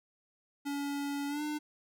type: tone with pitch glide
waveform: square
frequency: 283.9 to 299.9 Hz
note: C#4 to D4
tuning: +41 to +36 cents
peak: -34 dBFS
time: 0.65-1.59 s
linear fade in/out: 20 ms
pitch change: +95 cents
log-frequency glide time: 1.28-1.42 s
effects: none